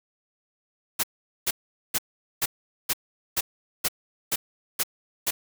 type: noise bursts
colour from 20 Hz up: white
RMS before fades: -24 dBFS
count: 10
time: 0.99-5.31 s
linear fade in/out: 10 ms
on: 45 ms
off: 430 ms
effects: none